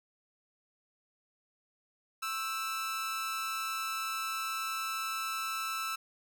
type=tone with amplitude modulation; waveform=sawtooth; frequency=1318.5 Hz; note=E6; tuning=in tune; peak=-27 dBFS; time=2.22-5.96 s; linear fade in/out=10 ms; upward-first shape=sine; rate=251 Hz; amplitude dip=60%; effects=11-bit